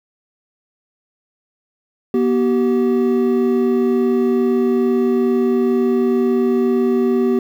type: tone pair together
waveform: triangle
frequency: 242 / 384.2 Hz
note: B3 / G4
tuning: -35 / -35 cents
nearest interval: minor sixth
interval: 800 cents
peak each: -14 dBFS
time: 2.14-7.39 s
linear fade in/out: 2 ms
effects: 8-bit